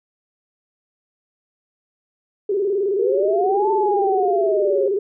sine tone with vibrato, 396 Hz, G4, 18 cents sharp, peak -17 dBFS, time 2.49-4.99 s, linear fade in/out 5 ms, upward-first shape square, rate 19 Hz, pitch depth 82 cents each way
sine linear two-way sweep, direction up then down, 448.7 to 890 to 526 Hz, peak -19 dBFS, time 2.99-4.88 s, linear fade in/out 5 ms, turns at 3.71 s
effects none

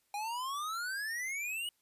square exponential sweep, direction up, 807 to 2946 Hz, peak -36 dBFS, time 0.14-1.69 s, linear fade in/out 2 ms, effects white hiss -75 dBFS RMS until 1.81 s + resampled to 32000 Hz

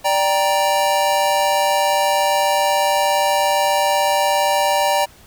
square chord, G minor, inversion second, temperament just, 588 / 784 / 940.8 Hz, D5 / G5 / Bb5, +2 / 0 / +16 cents, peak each -20 dBFS, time 0.04-5.06 s, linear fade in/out 20 ms, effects pink hiss -47 dBFS RMS until 5.26 s

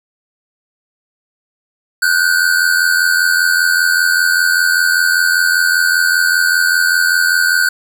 square tone pair together, 1459.9 / 1545 Hz, F#6 / G6, -24 / -26 cents, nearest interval minor second, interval 98 cents, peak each -14 dBFS, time 2.02-7.69 s, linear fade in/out 5 ms, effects none

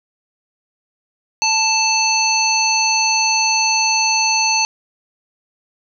harmonic tone, 880 Hz, A5, in tune, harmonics 1 / 3 / 5 / 7, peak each -19 / -19 / -19 / -19 dBFS, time 1.42-4.65 s, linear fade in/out 0 ms, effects none

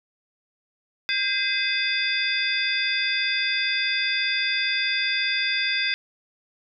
sine tone cluster, 1596 / 2053 / 2542 / 3527 / 4845 Hz, G6 / C7 / D#7 / A7 / D#8, +31 / -33 / +36 / +3 / -47 cents, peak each -28 dBFS, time 1.09-5.94 s, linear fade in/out 0 ms, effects none

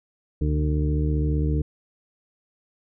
harmonic tone with a mistuned harmonic, 75.2 Hz, D2, 42 cents sharp, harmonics 1 / 2 / 3 / 4 / 5 / 6, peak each -22 / -25 / -39 / -29 / -39 / -34 dBFS, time 0.41-1.62 s, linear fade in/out 5 ms, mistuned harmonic 1, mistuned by -69 cents, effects none

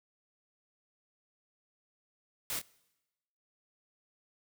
white noise with echo, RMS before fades -36 dBFS, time 2.5-2.59 s, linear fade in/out 0 ms, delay 25 ms, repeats 1, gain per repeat -8 dB, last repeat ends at 2.615 s, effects noise-tail reverb RT60 1.0 s tail -23 dB re dry

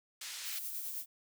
pink band-pass noise, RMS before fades -44 dBFS, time 0.21-0.59 s, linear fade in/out 5 ms, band 2700 to 9400 Hz, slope 12 dB/octave
violet noise with tremolo, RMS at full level -39 dBFS, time 0.43-1.06 s, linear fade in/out 50 ms, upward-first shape triangle, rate 9.6 Hz, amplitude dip 40%
effects none

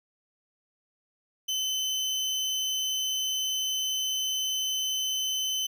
30% pulse tone, 3047 Hz, G7, 50 cents flat, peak -24 dBFS, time 1.48-5.67 s, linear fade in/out 10 ms, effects none

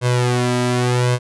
sawtooth tone with flanger, 123.47 Hz, B2, in tune, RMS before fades -17 dBFS, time 0.01-1.19 s, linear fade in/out 50 ms, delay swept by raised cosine 1.9 to 3.1 ms, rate 0.86 Hz, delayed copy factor +0.85, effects resampled to 24000 Hz

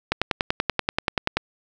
click train, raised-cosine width 0.3 ms, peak -4 dBFS, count 14, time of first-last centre 0.12-1.37 s, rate 10.4 Hz, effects none

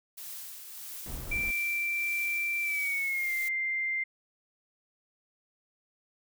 blue noise with tremolo, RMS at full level -41 dBFS, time 0.17-3.49 s, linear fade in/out 10 ms, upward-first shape triangle, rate 1.6 Hz, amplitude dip 45%
brown noise, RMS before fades -39 dBFS, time 1.06-1.51 s, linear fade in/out 2 ms
sine tone with pitch glide, 2349 to 2093 Hz, D7 to C7, 0 to 0 cents, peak -28 dBFS, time 1.31-4.04 s, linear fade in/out 10 ms, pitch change -200 cents, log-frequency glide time 2.62-3.34 s
effects none

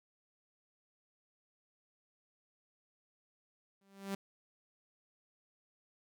sawtooth tone with exponential growth, 196.3 Hz, G3, 3 cents sharp, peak -30 dBFS, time 3.81-4.15 s, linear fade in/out 5 ms, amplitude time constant 73 ms, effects none

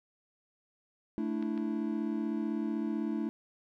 triangle chord, A suspended fourth, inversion none, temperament equal, 220 / 293.7 / 329.6 Hz, A3 / D4 / E4, 0 / 0 / 0 cents, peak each -32 / -34 / -34 dBFS, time 1.18-3.29 s, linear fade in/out 0 ms
clicks, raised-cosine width 0.3 ms, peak -33 dBFS, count 2, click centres 1.426 / 1.577 s
effects none

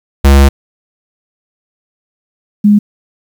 square / sine tone pair in turn, 69.3 / 207 Hz, C#2 / G#3, 0 / -5 cents, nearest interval octave + perfect fifth, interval 1895 cents, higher second, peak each -3 dBFS, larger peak neither, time 0.24-0.49 / 2.64-2.79 s, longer first, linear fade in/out 10 ms, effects 7-bit

